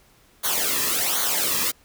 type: noise with flanger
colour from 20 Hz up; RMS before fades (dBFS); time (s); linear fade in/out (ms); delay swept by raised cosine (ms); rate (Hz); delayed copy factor
white; -23; 0.43-1.72; 20; 0.38 to 1.38; 1.3; -0.75
effects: pink hiss -57 dBFS RMS until 1.84 s